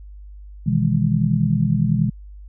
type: chord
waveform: sine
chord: E major seventh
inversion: second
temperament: just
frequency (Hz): 123.61 / 154.51 / 164.81 / 206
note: B2 / D#3 / E3 / G#3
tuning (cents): +2 / -12 / 0 / -14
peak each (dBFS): -21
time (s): 0.66-2.1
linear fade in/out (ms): 10
effects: added 50 Hz sine -36 dBFS peak until 2.48 s